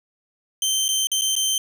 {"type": "tone with dropouts", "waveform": "20% pulse", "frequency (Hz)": 3116, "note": "G7", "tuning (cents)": -11, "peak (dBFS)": -14, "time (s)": [0.62, 1.58], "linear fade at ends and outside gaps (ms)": 2, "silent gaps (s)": [[0.882, 0.888], [1.071, 1.116], [1.212, 1.218], [1.354, 1.363]], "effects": []}